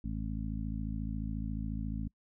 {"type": "harmonic tone", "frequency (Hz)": 54.2, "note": "A1", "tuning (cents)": -25, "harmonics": [1, 2, 3, 4, 5], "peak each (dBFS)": [-37, -41, -42, -40, -44], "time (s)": [0.04, 2.08], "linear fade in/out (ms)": 5, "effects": ["noise-tail reverb RT60 0.1 s tail -25 dB re dry"]}